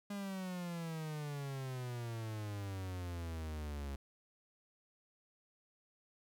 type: exponential sweep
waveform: 45% pulse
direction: down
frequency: 204.6 to 68.5 Hz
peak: -40 dBFS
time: 0.1-3.96 s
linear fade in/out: 5 ms
effects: none